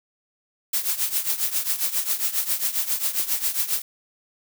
blue noise with tremolo, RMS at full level -21 dBFS, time 0.73-3.82 s, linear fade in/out 5 ms, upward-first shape triangle, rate 7.4 Hz, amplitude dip 85%, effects none

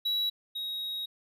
triangle tone pair in turn, 3900 / 3791 Hz, B7 / A#7, -23 / +28 cents, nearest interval unison, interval 49 cents, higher first, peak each -25 / -31 dBFS, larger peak first, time 0.05-0.3 / 0.55-1.06 s, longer second, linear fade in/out 10 ms, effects none

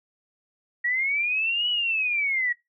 sine linear two-way sweep, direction up then down, 1900 to 2960 to 1900 Hz, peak -22 dBFS, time 0.84-2.53 s, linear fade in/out 10 ms, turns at 1.69 s, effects noise-tail reverb RT60 0.2 s tail -21 dB re dry

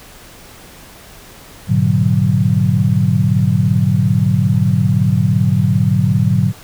sine chord, G# half-diminished seventh, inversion none, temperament equal with one note detuned, 103.83 / 121.42 / 146.83 / 185 Hz, G#2 / B2 / D3 / F#3, 0 / -29 / 0 / 0 cents, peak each -16 dBFS, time 1.67-6.53 s, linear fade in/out 50 ms, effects pink hiss -39 dBFS RMS until 6.63 s

